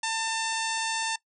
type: harmonic tone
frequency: 896 Hz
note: A5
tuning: 31 cents sharp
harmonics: 1 / 2 / 3 / 4 / 5 / 6 / 7 / 8 / 9 / 10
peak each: -31 / -34 / -36 / -37 / -38 / -39 / -39 / -40 / -41 / -41 dBFS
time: 0.03-1.16 s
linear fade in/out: 5 ms
effects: noise-tail reverb RT60 0.1 s tail -20 dB re dry